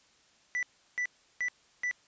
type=tone bursts; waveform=triangle; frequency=1975.5 Hz; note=B6; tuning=in tune; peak=-27 dBFS; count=4; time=0.55-1.912 s; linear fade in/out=0 ms; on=78 ms; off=350 ms; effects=white hiss -64 dBFS RMS until 2.07 s + resampled to 16000 Hz